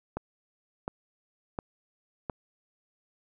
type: click train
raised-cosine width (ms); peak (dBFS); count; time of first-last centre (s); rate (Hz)
1; -18; 4; 0.17-2.298; 1.41
effects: none